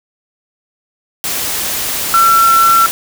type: tone in noise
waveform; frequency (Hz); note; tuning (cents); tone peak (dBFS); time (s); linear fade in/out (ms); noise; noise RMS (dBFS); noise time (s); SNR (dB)
sine; 1349; E6; +40; -6; 2.14-2.86; 0; white; -18; 1.24-2.91; +9
effects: none